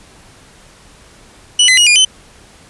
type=tone with pitch steps; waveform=sawtooth; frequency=2955 / 2026 / 2893 / 2424 / 3048 Hz; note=F#7 / B6 / F#7 / D#7 / G7; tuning=-3 / +44 / -40 / -46 / -49 cents; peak=-3 dBFS; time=1.59-2.05 s; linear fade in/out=5 ms; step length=92 ms; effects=pink hiss -43 dBFS RMS until 2.69 s + resampled to 24000 Hz